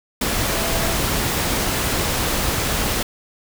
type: tone in noise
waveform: sine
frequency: 666 Hz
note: E5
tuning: 18 cents sharp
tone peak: -29 dBFS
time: 0.52-0.95 s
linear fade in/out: 5 ms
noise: pink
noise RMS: -21 dBFS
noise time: 0.21-3.03 s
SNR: -11 dB
effects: none